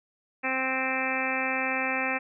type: harmonic tone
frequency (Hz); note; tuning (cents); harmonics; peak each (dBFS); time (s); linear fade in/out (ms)
261.6; C4; 0; 1 / 2 / 3 / 4 / 5 / 6 / 7 / 8 / 9 / 10; -35 / -35 / -34 / -38 / -37 / -38 / -33 / -37 / -32 / -34; 0.43-2.19; 20
effects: none